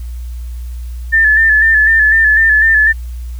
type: tone with vibrato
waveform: sine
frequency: 1760 Hz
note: A6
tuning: in tune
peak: -6 dBFS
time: 1.12-2.93 s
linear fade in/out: 20 ms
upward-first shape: square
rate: 4 Hz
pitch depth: 36 cents each way
effects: added 60 Hz sine -21 dBFS peak until 3.39 s + white hiss -46 dBFS RMS until 3.39 s